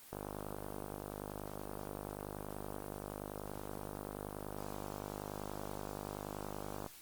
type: click train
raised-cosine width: 1 ms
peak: -27 dBFS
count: 341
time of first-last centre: 0.13-6.863 s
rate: 50.5 Hz
effects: white hiss -56 dBFS RMS until 7.01 s + Opus 24 kbps